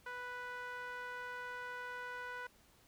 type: tone with band-pass filter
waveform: sawtooth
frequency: 493.9 Hz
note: B4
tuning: in tune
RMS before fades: -45 dBFS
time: 0.06-2.47 s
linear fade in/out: 5 ms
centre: 1400 Hz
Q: 2.6
effects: pink hiss -67 dBFS RMS until 2.87 s